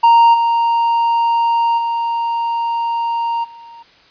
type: tone with level steps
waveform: triangle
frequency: 930 Hz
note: A#5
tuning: 4 cents flat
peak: -4 / -10 / -14 / -33 dBFS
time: 0.03-3.83 s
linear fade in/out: 10 ms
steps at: 0.33 / 1.77 / 3.43 s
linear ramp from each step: 20 ms
effects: white hiss -48 dBFS RMS until 4.1 s + resampled to 11025 Hz